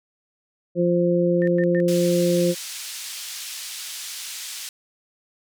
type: harmonic tone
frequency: 174.61 Hz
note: F3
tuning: in tune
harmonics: 1 / 2 / 3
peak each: -21 / -21 / -21 dBFS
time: 0.75-2.55 s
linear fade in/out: 50 ms
type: tone bursts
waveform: sine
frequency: 1810 Hz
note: A6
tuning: 48 cents sharp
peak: -30 dBFS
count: 3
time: 1.42-1.802 s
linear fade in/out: 0 ms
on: 54 ms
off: 110 ms
type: band-pass noise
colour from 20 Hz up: pink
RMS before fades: -34 dBFS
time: 1.88-4.69 s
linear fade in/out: 2 ms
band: 3400 to 11000 Hz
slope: 12 dB/octave
effects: none